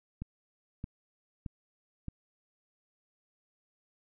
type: click train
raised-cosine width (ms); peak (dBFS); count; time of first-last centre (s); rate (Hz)
5; -25; 4; 0.22-2.083; 1.61
effects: none